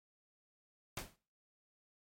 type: noise with exponential decay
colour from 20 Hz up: pink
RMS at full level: -37 dBFS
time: 0.97-1.16 s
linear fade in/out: 2 ms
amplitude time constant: 41 ms
effects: noise-tail reverb RT60 0.4 s tail -21 dB re dry + MP3 64 kbps